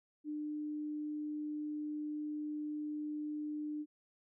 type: tone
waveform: sine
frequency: 300.3 Hz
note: D4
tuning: 39 cents sharp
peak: -37 dBFS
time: 0.24-3.86 s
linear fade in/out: 50 ms
effects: none